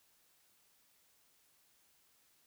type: silence
effects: white hiss -71 dBFS RMS until 2.46 s